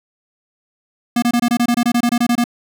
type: tone bursts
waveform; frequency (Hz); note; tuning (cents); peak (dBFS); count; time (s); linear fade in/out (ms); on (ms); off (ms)
square; 239.1; A#3; +44; -13; 15; 1.16-2.441; 5; 63; 24
effects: none